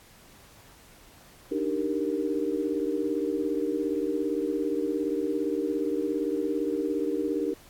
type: chord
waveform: sine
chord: Eb major seventh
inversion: third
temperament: equal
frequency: 293.7 / 311.1 / 392 / 466.2 Hz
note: D4 / Eb4 / G4 / Bb4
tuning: 0 / 0 / 0 / 0 cents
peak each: -31 dBFS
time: 1.51-7.54 s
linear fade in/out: 10 ms
effects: pink hiss -54 dBFS RMS until 7.69 s + AAC 64 kbps